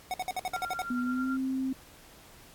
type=tone bursts; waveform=square; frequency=740 Hz; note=F#5; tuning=in tune; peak=-30 dBFS; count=9; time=0.11-0.819 s; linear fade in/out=0 ms; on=29 ms; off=56 ms
type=tone with tremolo; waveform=sine; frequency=1384 Hz; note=F6; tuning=16 cents flat; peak=-33 dBFS; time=0.53-1.37 s; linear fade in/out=5 ms; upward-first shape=triangle; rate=9.2 Hz; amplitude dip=65%
type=tone with pitch glide; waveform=sine; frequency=246.9 to 263.1 Hz; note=B3 to C4; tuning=0 to +10 cents; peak=-28 dBFS; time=0.9-1.73 s; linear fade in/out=5 ms; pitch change=+110 cents; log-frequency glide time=1.02-1.3 s
effects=pink hiss -54 dBFS RMS until 2.54 s + AAC 64 kbps